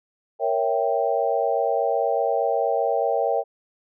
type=chord; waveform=sine; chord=A# diminished seventh; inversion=none; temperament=equal; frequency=466.2 / 554.4 / 659.3 / 784 Hz; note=A#4 / C#5 / E5 / G5; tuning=0 / 0 / 0 / 0 cents; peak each=-25 dBFS; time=0.39-3.44 s; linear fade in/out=50 ms; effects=none